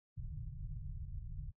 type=low-pass noise; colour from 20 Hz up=pink; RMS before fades=-44 dBFS; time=0.16-1.52 s; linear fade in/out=20 ms; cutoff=160 Hz; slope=96 dB/octave; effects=noise-tail reverb RT60 0.1 s tail -24 dB re dry